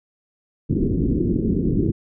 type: low-pass noise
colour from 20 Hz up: white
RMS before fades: -20 dBFS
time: 0.69-1.92 s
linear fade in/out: 20 ms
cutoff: 370 Hz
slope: 48 dB/octave
effects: none